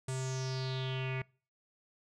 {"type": "tone with low-pass filter sweep", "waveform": "square", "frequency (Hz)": 130.81, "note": "C3", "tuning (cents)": 0, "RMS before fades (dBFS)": -36, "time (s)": [0.08, 1.22], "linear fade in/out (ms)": 5, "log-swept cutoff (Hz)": [8600, 2200], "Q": 5.5, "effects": ["noise-tail reverb RT60 0.4 s tail -25 dB re dry"]}